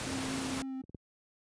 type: noise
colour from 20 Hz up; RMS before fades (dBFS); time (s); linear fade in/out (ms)
pink; -37; 0-0.62; 0
type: tone with vibrato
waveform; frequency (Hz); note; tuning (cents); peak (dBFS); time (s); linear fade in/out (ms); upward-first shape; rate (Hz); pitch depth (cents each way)
triangle; 265; C4; +22; -34; 0.06-0.82; 10; triangle; 3.9; 20
type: clicks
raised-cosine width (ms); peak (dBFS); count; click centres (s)
3; -30 / -32 / -36 / -38 / -30; 5; 0.504 / 0.618 / 0.839 / 0.895 / 0.947
effects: high-pass 80 Hz 12 dB/octave + resampled to 22050 Hz